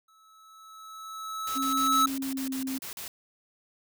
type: tone with exponential growth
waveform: square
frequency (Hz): 1301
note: E6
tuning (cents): -23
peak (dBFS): -20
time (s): 0.08-2.06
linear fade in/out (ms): 5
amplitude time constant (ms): 430
type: noise bursts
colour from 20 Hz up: white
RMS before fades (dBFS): -39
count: 11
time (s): 1.47-3.08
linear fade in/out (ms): 2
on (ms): 110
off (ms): 40
type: tone with pitch glide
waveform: sine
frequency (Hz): 270 to 264.1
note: C#4 to C4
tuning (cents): -45 to +16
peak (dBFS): -30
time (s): 1.55-2.79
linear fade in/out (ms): 20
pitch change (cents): -39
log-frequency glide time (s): 2.16-2.56
effects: none